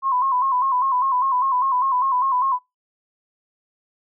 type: tone with vibrato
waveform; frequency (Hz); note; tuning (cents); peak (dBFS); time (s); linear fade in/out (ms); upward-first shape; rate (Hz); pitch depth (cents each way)
sine; 1037; C6; -16; -17; 0.02-2.59; 50; square; 5; 68
effects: noise-tail reverb RT60 0.2 s tail -24 dB re dry